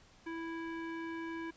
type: tone with low-pass filter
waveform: square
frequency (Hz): 329.6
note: E4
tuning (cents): 0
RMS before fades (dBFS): -41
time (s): 0.26-1.51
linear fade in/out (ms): 10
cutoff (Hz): 2000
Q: 2.2
effects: pink hiss -62 dBFS RMS until 1.56 s + resampled to 16000 Hz